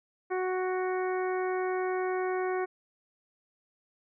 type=harmonic tone; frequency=370 Hz; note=F#4; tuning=in tune; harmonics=1 / 2 / 3 / 4 / 5 / 6; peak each=-29 / -35 / -39 / -41 / -43 / -45 dBFS; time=0.3-2.66 s; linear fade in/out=20 ms; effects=none